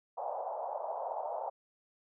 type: band-pass noise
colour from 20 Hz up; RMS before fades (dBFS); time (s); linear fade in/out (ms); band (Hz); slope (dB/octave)
white; -38; 0.17-1.5; 10; 550 to 890; 48
effects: none

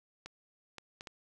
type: clicks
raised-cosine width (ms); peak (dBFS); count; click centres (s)
0.2; -27; 4; 0.26 / 0.783 / 1.009 / 1.072
effects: none

